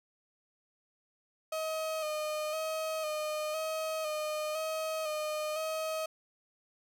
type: tone with vibrato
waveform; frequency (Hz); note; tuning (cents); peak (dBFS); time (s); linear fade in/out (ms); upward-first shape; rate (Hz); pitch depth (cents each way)
35% pulse; 622.3; D#5; 0; -31; 1.52-6.06; 5; square; 0.99; 30
effects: none